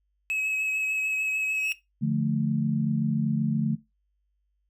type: tone with vibrato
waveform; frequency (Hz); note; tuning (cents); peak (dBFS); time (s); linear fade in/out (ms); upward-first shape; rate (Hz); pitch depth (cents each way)
triangle; 2567; E7; -47; -24; 0.3-1.72; 0; triangle; 6.7; 18
type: tone with exponential growth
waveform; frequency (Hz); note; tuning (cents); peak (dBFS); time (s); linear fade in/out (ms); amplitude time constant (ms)
35% pulse; 2794; F7; 0; -30; 1.43-1.73; 5; 64
type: chord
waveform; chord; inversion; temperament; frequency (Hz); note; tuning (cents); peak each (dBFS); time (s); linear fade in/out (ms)
sine; D minor; none; equal; 146.83 / 174.61 / 220; D3 / F3 / A3; 0 / 0 / 0; -26 / -30 / -26; 2.01-3.76; 20
effects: noise-tail reverb RT60 0.2 s tail -18 dB re dry + added 50 Hz sine -70 dBFS peak until 4.69 s

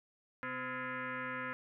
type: tone with frequency modulation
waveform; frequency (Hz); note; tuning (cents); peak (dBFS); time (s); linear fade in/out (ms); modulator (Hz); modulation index
sine; 130.81; C3; 0; -37; 0.43-1.53; 0; 384; 5.1
effects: none

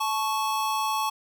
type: tone pair together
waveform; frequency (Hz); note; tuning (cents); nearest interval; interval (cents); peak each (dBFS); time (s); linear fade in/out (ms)
square; 869.1 / 1108.7; A5 / C#6; -22 / 0; major third; 422; -28; 0-1.1; 10
effects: none

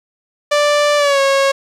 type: tone with pitch glide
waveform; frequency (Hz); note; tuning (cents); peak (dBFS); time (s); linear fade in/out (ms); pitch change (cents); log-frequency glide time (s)
sawtooth; 587.3 to 548; D5 to C#5; 0 to -20; -7; 0.51-1.52; 10; -120; 0.97-1.2
effects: low-pass 7000 Hz 12 dB/octave + 8-bit

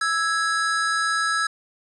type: tone pair together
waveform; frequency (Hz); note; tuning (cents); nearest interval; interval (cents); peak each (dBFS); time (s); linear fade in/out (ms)
square; 1318 / 1660.6; E6 / G#6; -1 / -1; major third; 400; -24; 0.01-1.47; 5
effects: resampled to 24000 Hz + 8-bit

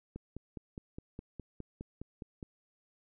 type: click train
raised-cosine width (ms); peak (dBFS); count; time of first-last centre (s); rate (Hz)
3; -29; 12; 0.16-2.428; 4.85
effects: none

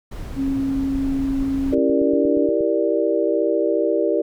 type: noise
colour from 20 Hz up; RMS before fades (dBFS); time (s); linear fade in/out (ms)
brown; -30; 0.11-1.75; 10
type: tone with pitch glide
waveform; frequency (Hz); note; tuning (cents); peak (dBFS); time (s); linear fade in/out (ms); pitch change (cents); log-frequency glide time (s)
sine; 271.6 to 291.1; C#4 to D4; -35 to -15; -19; 0.35-2.5; 50; +120; 1.79-2.35
type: click train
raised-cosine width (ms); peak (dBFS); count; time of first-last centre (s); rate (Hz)
3; -23; 19; 0.48-2.608; 8.46
type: chord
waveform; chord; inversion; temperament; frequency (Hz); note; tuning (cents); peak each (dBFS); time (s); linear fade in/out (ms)
sine; E half-diminished seventh; none; equal; 329.6 / 392 / 466.2 / 587.3; E4 / G4 / Bb4 / D5; 0 / 0 / 0 / 0; -22; 1.72-4.22; 10
effects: none

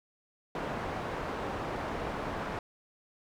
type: low-pass noise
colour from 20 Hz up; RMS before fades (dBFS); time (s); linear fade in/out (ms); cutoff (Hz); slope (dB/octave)
white; -36; 0.55-2.59; 2; 990; 12
effects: none

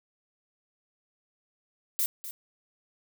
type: noise with echo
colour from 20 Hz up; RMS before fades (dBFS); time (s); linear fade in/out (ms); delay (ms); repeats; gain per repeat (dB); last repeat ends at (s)
violet; -27; 1.99-2.06; 0; 250; 1; -12; 2.31
effects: none

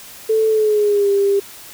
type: tone with pitch glide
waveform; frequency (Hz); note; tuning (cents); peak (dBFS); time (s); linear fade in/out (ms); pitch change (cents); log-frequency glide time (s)
sine; 440 to 398.8; A4 to G4; 0 to +30; -12; 0.29-1.4; 10; -170; 0.48-1.11
effects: white hiss -38 dBFS RMS until 1.73 s

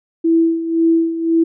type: tone with tremolo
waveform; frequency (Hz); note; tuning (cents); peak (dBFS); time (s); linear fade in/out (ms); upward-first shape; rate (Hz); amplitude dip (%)
sine; 329.6; E4; 0; -9; 0.24-1.44; 10; sine; 1.9; 70
effects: none

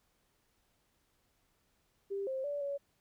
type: tone with pitch steps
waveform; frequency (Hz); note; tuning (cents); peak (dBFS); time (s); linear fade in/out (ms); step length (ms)
sine; 395.8 / 528 / 577 / 563; G4 / C5 / D5 / C#5; +17 / +16 / -31 / +27; -34; 2.1-2.78; 20; 170
effects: pink hiss -75 dBFS RMS until 3 s

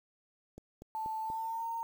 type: click train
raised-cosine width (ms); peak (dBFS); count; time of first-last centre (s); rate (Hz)
2; -34; 4; 0.58-1.301; 4.16
type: tone with pitch glide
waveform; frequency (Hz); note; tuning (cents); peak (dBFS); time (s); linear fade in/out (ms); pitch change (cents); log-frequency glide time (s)
sine; 880 to 918.4; A5 to A#5; 0 to -26; -34; 0.95-1.83; 0; +74; 1.21-1.66
effects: 9-bit

